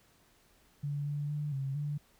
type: tone with pitch steps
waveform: sine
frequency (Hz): 144.1 / 145.7 / 148.2 / 135.9 / 146.7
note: D3 / D3 / D3 / C#3 / D3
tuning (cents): -33 / -13 / +16 / -34 / -2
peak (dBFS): -32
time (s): 0.83-1.98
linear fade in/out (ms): 10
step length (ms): 230
effects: pink hiss -66 dBFS RMS until 2.19 s